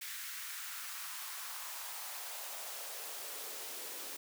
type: noise with high-pass filter sweep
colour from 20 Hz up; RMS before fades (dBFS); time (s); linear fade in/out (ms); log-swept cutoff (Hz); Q
white; -44; 0.01-4.17; 10; 1800 to 340; 2
effects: none